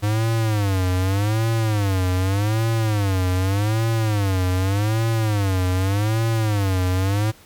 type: tone with vibrato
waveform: square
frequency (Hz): 102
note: G#2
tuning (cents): -31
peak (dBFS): -18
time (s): 0.02-7.32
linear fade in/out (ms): 20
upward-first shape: sine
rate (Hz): 0.84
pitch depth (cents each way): 190
effects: pink hiss -49 dBFS RMS until 7.45 s + MP3 96 kbps